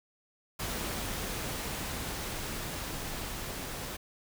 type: noise with level ramp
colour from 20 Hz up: pink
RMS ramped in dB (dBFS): -35 to -39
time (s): 0.59-3.97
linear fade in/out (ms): 10
effects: none